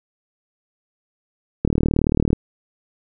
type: click train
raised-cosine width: 3 ms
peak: -4 dBFS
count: 27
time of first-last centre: 1.65-2.331 s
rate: 38.2 Hz
effects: none